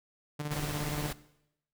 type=tone with tremolo; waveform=sawtooth; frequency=148.4 Hz; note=D3; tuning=18 cents sharp; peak=-28 dBFS; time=0.39-1.11 s; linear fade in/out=10 ms; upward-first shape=square; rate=17 Hz; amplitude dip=50%
type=noise; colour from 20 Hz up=pink; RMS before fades=-38 dBFS; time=0.51-1.13 s; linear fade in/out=5 ms
effects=noise-tail reverb RT60 0.8 s tail -18 dB re dry